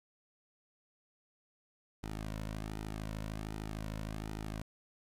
sawtooth tone with flanger, 53.2 Hz, G#1, 42 cents sharp, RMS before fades -41 dBFS, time 2.03-4.62 s, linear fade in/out 5 ms, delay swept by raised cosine 1.8 to 2.51 ms, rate 1.3 Hz, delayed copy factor -0.65, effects resampled to 32000 Hz + 10-bit

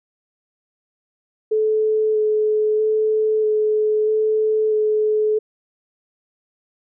sine tone with vibrato, 430.8 Hz, A4, 37 cents flat, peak -15 dBFS, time 1.51-5.39 s, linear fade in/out 10 ms, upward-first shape square, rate 0.78 Hz, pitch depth 10 cents each way, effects none

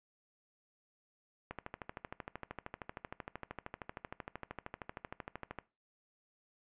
click train, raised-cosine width 0.5 ms, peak -26 dBFS, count 54, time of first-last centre 1.51-5.587 s, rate 13 Hz, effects noise-tail reverb RT60 0.3 s tail -20 dB re dry + resampled to 8000 Hz

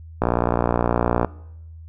click train, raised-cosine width 1 ms, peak -4 dBFS, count 62, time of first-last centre 0.22-1.247 s, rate 59.4 Hz, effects noise-tail reverb RT60 0.8 s tail -21 dB re dry + added 81 Hz sine -37 dBFS peak until 1.88 s

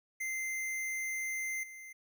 square tone with level steps, 2081 Hz, C7, 10 cents flat, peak -35 / -47 dBFS, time 0.2-1.93 s, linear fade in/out 10 ms, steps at 1.63 s, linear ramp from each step 5 ms, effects none

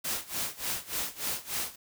white noise with tremolo, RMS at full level -31 dBFS, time 0.04-1.76 s, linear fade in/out 10 ms, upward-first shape sine, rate 3.4 Hz, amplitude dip 90%, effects none

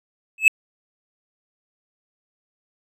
triangle tone with exponential growth, 2598 Hz, E7, 26 cents flat, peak -3 dBFS, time 0.38-0.48 s, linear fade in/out 2 ms, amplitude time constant 21 ms, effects resampled to 32000 Hz

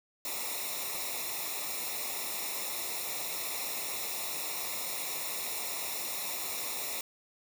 white noise with comb filter, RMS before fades -36 dBFS, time 0.25-7.01 s, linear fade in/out 2 ms, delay 0.64 ms, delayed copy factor -0.85, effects none

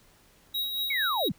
square tone with tremolo, 3823 Hz, A#7, 43 cents sharp, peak -27 dBFS, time 0.54-1.29 s, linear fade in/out 10 ms, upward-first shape triangle, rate 4.5 Hz, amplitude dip 50%
sine linear sweep, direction down, 2286 to 121.2 Hz, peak -26 dBFS, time 0.9-1.32 s, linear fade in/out 5 ms
effects pink hiss -60 dBFS RMS until 1.38 s

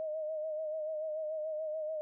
sine tone with vibrato, 622.3 Hz, D#5, in tune, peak -34 dBFS, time 0-2.01 s, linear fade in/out 0 ms, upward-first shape sine, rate 6.9 Hz, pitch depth 45 cents each way, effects none

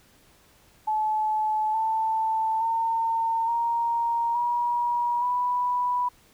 sine tone with pitch steps, 862 / 885.2 / 909 / 933.5 / 958.7 / 984.5 Hz, A5 / A5 / A#5 / A#5 / A#5 / B5, -36 / +10 / -44 / +2 / +48 / -6 cents, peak -22 dBFS, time 0.87-6.09 s, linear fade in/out 10 ms, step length 870 ms, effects pink hiss -58 dBFS RMS until 6.33 s

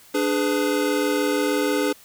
square chord, G# diminished, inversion second, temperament equal with one note detuned, 293.7 / 415.3 / 501.6 Hz, D4 / G#4 / B4, 0 / 0 / +27 cents, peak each -24 / -25 / -26 dBFS, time 0.14-1.93 s, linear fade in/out 10 ms, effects white hiss -50 dBFS RMS until 2.04 s

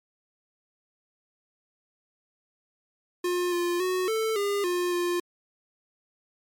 square tone with pitch steps, 355.8 / 349.4 / 368.5 / 442.4 / 404.3 / 355.1 / 351.4 Hz, F4 / F4 / F#4 / A4 / G#4 / F4 / F4, +32 / +1 / -7 / +9 / -46 / +29 / +11 cents, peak -25 dBFS, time 3.24-5.2 s, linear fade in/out 5 ms, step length 280 ms, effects MP3 96 kbps

